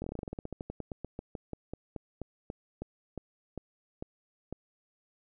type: slowing click train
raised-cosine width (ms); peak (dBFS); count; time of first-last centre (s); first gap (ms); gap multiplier
2; -24; 30; 0.02-4.526; 21; 1.12
effects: none